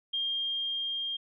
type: tone with level ramp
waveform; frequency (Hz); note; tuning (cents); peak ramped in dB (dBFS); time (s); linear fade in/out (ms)
sine; 3211; G7; +41; -28 to -31; 0.13-1.17; 10
effects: none